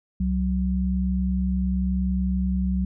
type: tone pair together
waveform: sine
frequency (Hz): 66.01 / 186.9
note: C2 / F#3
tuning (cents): +16 / +18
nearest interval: octave + tritone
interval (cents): 1802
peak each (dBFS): -24 / -23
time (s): 0.2-2.85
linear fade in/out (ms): 5
effects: none